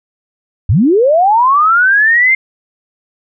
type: linear sweep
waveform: sine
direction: up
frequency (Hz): 73.42 to 2125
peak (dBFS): -6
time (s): 0.69-2.35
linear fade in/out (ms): 5
effects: none